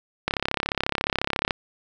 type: click train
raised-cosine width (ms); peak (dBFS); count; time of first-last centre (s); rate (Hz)
0.3; -6; 43; 0.28-1.508; 34.2
effects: none